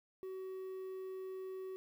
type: tone with quantisation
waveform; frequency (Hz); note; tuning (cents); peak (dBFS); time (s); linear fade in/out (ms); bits
triangle; 377.3; F#4; +34; -40; 0.23-1.76; 0; 11
effects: none